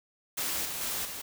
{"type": "noise with level steps", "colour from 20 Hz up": "white", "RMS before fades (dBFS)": [-32, -36, -33, -39], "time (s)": [0.37, 1.22], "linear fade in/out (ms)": 10, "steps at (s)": [0.65, 0.81, 1.05], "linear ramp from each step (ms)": 2, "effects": []}